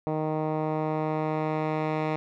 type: tone with low-pass filter sweep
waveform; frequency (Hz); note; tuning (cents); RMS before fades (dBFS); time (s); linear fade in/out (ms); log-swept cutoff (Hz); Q
10% pulse; 155.4; D#3; -2; -28; 0.07-2.16; 0; 830 to 2200; 0.89
effects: none